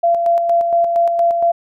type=tone with tremolo; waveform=sine; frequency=683 Hz; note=F5; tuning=39 cents flat; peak=-10 dBFS; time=0.03-1.52 s; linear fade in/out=10 ms; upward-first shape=square; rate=4.3 Hz; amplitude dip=40%; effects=none